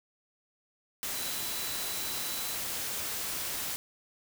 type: tone in noise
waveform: sine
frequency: 3981 Hz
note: B7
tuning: 13 cents sharp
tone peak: -42 dBFS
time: 1.15-2.56 s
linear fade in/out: 0 ms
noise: white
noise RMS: -35 dBFS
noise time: 1.03-3.76 s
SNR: -10 dB
effects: none